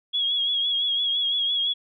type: tone with vibrato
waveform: sine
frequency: 3322 Hz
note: G#7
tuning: in tune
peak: -21 dBFS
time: 0.13-1.74 s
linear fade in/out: 20 ms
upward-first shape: triangle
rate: 5.9 Hz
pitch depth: 52 cents each way
effects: none